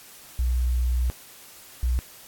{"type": "tone pair in turn", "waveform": "sine", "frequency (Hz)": [61.5, 61.5], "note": ["B1", "B1"], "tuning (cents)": [-7, -7], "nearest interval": "unison", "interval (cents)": 0, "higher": "neither", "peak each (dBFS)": -20, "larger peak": "neither", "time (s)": [[0.39, 1.1], [1.83, 1.99]], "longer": "first", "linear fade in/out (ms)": 0, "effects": ["white hiss -47 dBFS RMS until 2.27 s", "AAC 64 kbps"]}